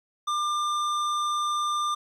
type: tone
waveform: square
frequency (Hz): 1196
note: D6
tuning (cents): +31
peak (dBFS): -25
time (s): 0.27-1.95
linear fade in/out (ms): 10
effects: low-pass 7000 Hz 12 dB/octave + 10-bit